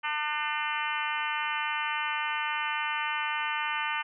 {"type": "harmonic tone", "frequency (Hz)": 300.3, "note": "D4", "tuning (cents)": 39, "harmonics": [3, 4, 5, 6, 7, 8, 9, 10], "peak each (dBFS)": [-34, -35, -36, -37, -37, -38, -39, -39], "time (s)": [0.03, 4.03], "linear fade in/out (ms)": 20, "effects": []}